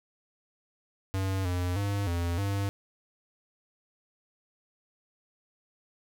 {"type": "tone with pitch steps", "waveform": "square", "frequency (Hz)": [95.8, 89.4, 100.6, 85.9, 99.6], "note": ["G2", "F2", "G2", "F2", "G2"], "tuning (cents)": [-39, 41, 45, -28, 28], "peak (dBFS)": -28, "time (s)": [1.14, 2.69], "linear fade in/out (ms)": 0, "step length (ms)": 310, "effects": []}